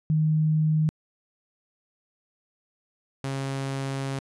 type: tone pair in turn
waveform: sine / sawtooth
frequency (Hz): 155.56 / 135.89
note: D#3 / C#3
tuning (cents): 0 / -34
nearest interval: major second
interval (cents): 234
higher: first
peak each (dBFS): -19 / -24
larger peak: first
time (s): 0.1-0.89 / 3.24-4.19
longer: second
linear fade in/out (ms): 0
effects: resampled to 24000 Hz